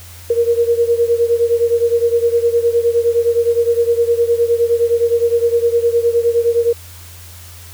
sine beating tone pair, 466.2 / 475.9 Hz, A#4 / A#4, 0 / +36 cents, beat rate 9.7 Hz, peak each -13 / -16 dBFS, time 0.3-6.73 s, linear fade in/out 5 ms, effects added 87 Hz sine -36 dBFS peak until 7.73 s + white hiss -39 dBFS RMS until 7.73 s

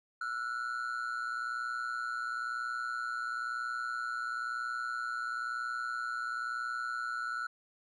triangle ring-modulated tone, 1400 Hz, F6, 4 cents sharp, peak -29 dBFS, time 0.21-7.47 s, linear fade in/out 5 ms, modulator 60.5 Hz, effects resampled to 24000 Hz

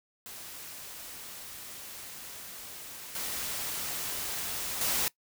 white noise with level steps, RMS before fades -44 / -35 / -29 dBFS, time 0.26-5.08 s, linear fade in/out 0 ms, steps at 3.15 / 4.81 s, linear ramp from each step 2 ms, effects noise-tail reverb RT60 0.1 s tail -21 dB re dry

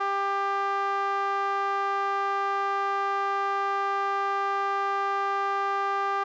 sawtooth tone with band-pass filter, 396.5 Hz, G4, 20 cents sharp, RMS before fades -27 dBFS, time 0-6.24 s, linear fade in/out 10 ms, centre 1100 Hz, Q 2.9, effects resampled to 16000 Hz

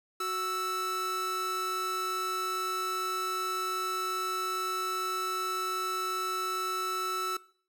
45% pulse tone pair together, 370 / 1318.5 Hz, F#4 / E6, 0 / 0 cents, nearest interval octave + minor seventh, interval 2200 cents, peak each -37 / -31 dBFS, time 0.2-7.37 s, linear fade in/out 5 ms, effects noise-tail reverb RT60 0.5 s tail -20 dB re dry

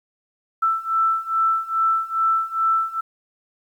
sine beating tone pair, 1326 / 1328.4 Hz, E6 / E6, +10 / +13 cents, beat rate 2.4 Hz, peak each -22 / -20 dBFS, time 0.62-3.01 s, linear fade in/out 10 ms, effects 9-bit

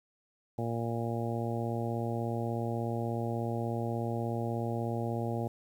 harmonic tone, 116.54 Hz, A#2, in tune, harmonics 1 / 2 / 3 / 4 / 5 / 6 / 7, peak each -34 / -37 / -39 / -40 / -41 / -42 / -42 dBFS, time 0.58-5.48 s, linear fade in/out 5 ms, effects 10-bit

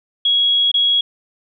sine tone with dropouts, 3322 Hz, G#7, in tune, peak -12 dBFS, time 0.25-1.01 s, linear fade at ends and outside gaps 5 ms, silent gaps 0.716-0.741 s, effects none

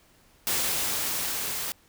white noise with level ramp, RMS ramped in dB -26 to -32 dBFS, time 0.47-1.72 s, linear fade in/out 0 ms, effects pink hiss -60 dBFS RMS until 1.88 s

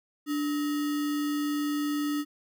sine tone with sample-and-hold, 293.7 Hz, D4, in tune, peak -26 dBFS, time 0.26-2.25 s, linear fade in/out 50 ms, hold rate 1575 Hz, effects none

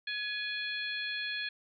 harmonic tone with a mistuned harmonic, 843 Hz, G#5, 26 cents sharp, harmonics 2 / 3 / 4 / 5, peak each -37 / -39 / -40 / -41 dBFS, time 0.07-1.49 s, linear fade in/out 5 ms, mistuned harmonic 3, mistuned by -40 cents, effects none

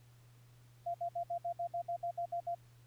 sine tone bursts, 690 Hz, F5, 21 cents flat, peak -34 dBFS, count 12, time 0.86-2.55 s, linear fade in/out 10 ms, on 84 ms, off 62 ms, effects added 120 Hz sine -59 dBFS peak until 2.86 s + pink hiss -69 dBFS RMS until 2.86 s

